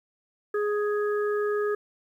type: harmonic tone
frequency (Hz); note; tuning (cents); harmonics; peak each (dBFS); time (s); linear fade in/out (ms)
416.3; G#4; +4; 1 / 3 / 4; -24 / -34 / -36; 0.54-1.75; 5
effects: 10-bit